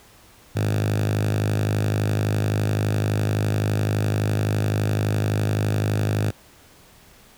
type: tone with high-pass filter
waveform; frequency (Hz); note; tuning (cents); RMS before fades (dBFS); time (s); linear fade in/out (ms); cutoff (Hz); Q
5% pulse; 51.8; G#1; -4; -22; 0.55-6.31; 10; 110; 6.9
effects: pink hiss -51 dBFS RMS until 7.37 s